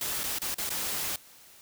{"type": "noise with dropouts", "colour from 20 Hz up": "white", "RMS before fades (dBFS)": -32, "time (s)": [0.01, 1.16], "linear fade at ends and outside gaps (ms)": 2, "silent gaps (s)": [[0.234, 0.238], [0.386, 0.417], [0.544, 0.583], [0.693, 0.703]], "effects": ["white hiss -54 dBFS RMS until 1.61 s"]}